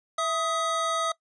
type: tone pair together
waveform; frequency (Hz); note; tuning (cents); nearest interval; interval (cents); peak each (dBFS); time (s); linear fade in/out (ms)
square; 660 / 1258.9; E5 / D#6; +2 / +20; major seventh; 1118; -30 / -27; 0.18-1.12; 5
effects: noise-tail reverb RT60 0.1 s tail -21 dB re dry + resampled to 22050 Hz